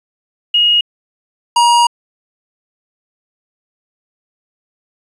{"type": "tone pair in turn", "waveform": ["sine", "square"], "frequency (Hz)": [2876, 950.1], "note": ["F#7", "A#5"], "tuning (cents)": [-50, 33], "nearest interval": "octave + perfect fifth", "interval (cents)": 1917, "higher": "first", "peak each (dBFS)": [-8, -8], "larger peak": "neither", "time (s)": [[0.54, 0.81], [1.56, 1.87]], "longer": "second", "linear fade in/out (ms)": 5, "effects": ["resampled to 24000 Hz", "8-bit"]}